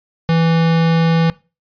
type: tone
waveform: square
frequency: 164.81 Hz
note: E3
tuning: in tune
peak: -12 dBFS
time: 0.29-1.3 s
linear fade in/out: 0 ms
effects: noise-tail reverb RT60 0.3 s tail -21 dB re dry + resampled to 11025 Hz